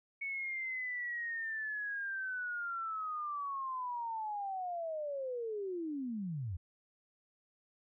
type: linear sweep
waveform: sine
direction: down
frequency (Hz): 2224 to 79.2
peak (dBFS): -36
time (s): 0.21-6.57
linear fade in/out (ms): 10
effects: none